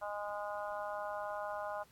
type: harmonic tone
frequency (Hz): 206.2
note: G#3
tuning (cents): -12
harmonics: 3 / 4 / 5 / 6 / 7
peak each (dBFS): -41 / -43 / -45 / -47 / -48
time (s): 0.01-1.84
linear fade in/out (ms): 20
effects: pink hiss -66 dBFS RMS until 1.91 s + AAC 64 kbps